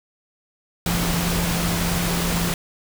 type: tone in noise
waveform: sine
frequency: 172.1 Hz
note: F3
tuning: 25 cents flat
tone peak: -23 dBFS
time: 0.86-2.54 s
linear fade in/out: 2 ms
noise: pink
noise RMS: -24 dBFS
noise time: 0.86-2.54 s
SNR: -2 dB
effects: none